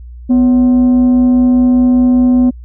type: tone with frequency modulation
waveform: sine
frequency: 250 Hz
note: B3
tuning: 21 cents sharp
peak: -4 dBFS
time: 0.29-2.51 s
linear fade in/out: 20 ms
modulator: 305 Hz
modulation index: 0.21
effects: tanh soft clip ceiling -4 dBFS + added 60 Hz sine -28 dBFS peak until 2.64 s